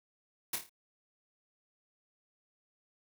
white noise with echo, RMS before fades -33 dBFS, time 0.53-0.56 s, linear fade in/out 5 ms, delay 27 ms, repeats 5, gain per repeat -6 dB, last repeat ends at 0.695 s, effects none

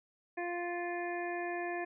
harmonic tone, 349.2 Hz, F4, in tune, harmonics 1 / 2 / 3 / 5 / 6 / 7, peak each -38 / -39 / -48 / -42 / -50 / -48 dBFS, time 0.37-1.85 s, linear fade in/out 10 ms, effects none

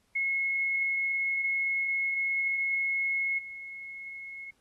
sine tone with level steps, 2174 Hz, C#7, 34 cents flat, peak -26 / -39 dBFS, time 0.15-4.51 s, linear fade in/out 10 ms, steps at 3.38 s, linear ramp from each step 10 ms, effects pink hiss -71 dBFS RMS until 4.6 s + AAC 32 kbps

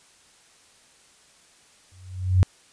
sine tone with exponential growth, 92.5 Hz, F#2, in tune, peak -11 dBFS, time 1.92-2.43 s, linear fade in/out 0 ms, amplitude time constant 110 ms, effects white hiss -56 dBFS RMS until 2.72 s + resampled to 22050 Hz

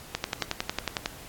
click train, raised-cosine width 0.2 ms, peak -9 dBFS, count 11, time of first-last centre 0.15-1.059 s, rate 11 Hz, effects pink hiss -46 dBFS RMS until 1.28 s + AAC 64 kbps

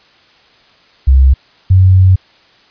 sine tone pair in turn, 66.1 / 93.66 Hz, C2 / F#2, +18 / +22 cents, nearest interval tritone, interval 604 cents, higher second, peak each -3 dBFS, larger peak neither, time 1.07-1.34 / 1.7-2.16 s, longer second, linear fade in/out 10 ms, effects white hiss -47 dBFS RMS until 2.7 s + resampled to 11025 Hz

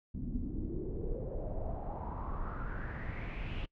brown noise with low-pass filter sweep, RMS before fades -38 dBFS, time 0.14-3.66 s, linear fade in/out 10 ms, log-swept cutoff 220 to 3000 Hz, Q 4.9, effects noise-tail reverb RT60 0.1 s tail -23 dB re dry

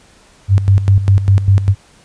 sine tone with tremolo, 98 Hz, G2, in tune, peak -5 dBFS, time 0.48-1.75 s, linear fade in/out 50 ms, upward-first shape square, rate 5 Hz, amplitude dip 70%, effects pink hiss -47 dBFS RMS until 2.04 s + resampled to 22050 Hz

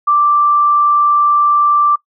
sine tone, 1174.7 Hz, D6, in tune, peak -8 dBFS, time 0.07-1.96 s, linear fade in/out 10 ms, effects noise-tail reverb RT60 0.1 s tail -21 dB re dry

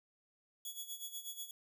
10% pulse tone with tremolo, 3380 Hz, G#7, 30 cents sharp, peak -33 dBFS, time 0.65-1.51 s, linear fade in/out 2 ms, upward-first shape sine, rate 8.2 Hz, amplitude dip 75%, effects none

